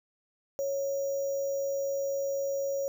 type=tone with sample-and-hold; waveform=sine; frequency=552 Hz; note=C#5; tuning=7 cents flat; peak=-28 dBFS; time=0.59-2.88 s; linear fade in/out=0 ms; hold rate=6300 Hz; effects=none